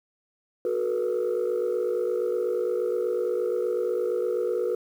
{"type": "tone cluster", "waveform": "sine", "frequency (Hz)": [367.5, 434.4, 482.8], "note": ["F#4", "A4", "B4"], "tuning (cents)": [-12, -22, -39], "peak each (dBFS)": [-27, -28, -25], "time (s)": [0.65, 4.75], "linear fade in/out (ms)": 2, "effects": ["tanh soft clip ceiling -19 dBFS", "9-bit"]}